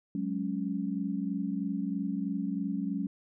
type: chord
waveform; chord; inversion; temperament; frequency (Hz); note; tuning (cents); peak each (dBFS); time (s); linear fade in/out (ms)
sine; F# suspended second; none; just; 185 / 208.1 / 277.5; F#3 / G#3 / C#4; 0 / +4 / +2; -34; 0.15-3.07; 2
effects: none